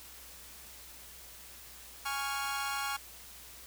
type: chord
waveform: sawtooth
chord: Db major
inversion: second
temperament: equal with one note detuned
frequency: 827.3 / 1108.7 / 1396.9 Hz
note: Ab5 / Db6 / F6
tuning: -7 / 0 / 0 cents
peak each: -34 dBFS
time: 2.05-2.97 s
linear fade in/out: 10 ms
effects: added 60 Hz sine -59 dBFS peak until 3.66 s + white hiss -51 dBFS RMS until 3.66 s